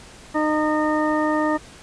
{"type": "harmonic tone", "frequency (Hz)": 306.1, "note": "D#4", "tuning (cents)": -28, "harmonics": [1, 2, 3, 4, 6], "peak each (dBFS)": [-21, -24, -26, -27, -29], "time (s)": [0.34, 1.58], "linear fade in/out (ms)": 20, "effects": ["pink hiss -44 dBFS RMS until 1.82 s", "resampled to 22050 Hz"]}